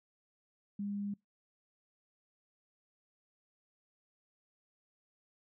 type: tone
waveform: sine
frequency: 202.5 Hz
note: G#3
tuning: 43 cents flat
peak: -35 dBFS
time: 0.79-1.14 s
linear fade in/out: 5 ms
effects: noise-tail reverb RT60 0.2 s tail -26 dB re dry